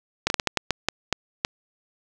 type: slowing click train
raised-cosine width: 0.2 ms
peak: -3 dBFS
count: 10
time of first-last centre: 0.27-1.449 s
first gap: 31 ms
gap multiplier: 1.34
effects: none